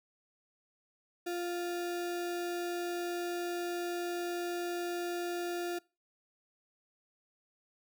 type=tone with sample-and-hold; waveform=sine; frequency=349.2 Hz; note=F4; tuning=in tune; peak=-33 dBFS; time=1.26-5.79 s; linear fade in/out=10 ms; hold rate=1050 Hz; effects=noise-tail reverb RT60 0.3 s tail -24 dB re dry